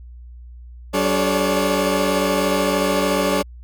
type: tone cluster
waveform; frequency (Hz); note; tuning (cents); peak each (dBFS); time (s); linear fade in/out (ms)
30% pulse; 189.4 / 287.2 / 428.3 / 551 / 588; F#3 / D4 / A4 / C#5 / D5; +41 / -39 / -47 / -11 / +2; -21; 0.93-3.43; 20
effects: added 60 Hz sine -36 dBFS peak until 3.63 s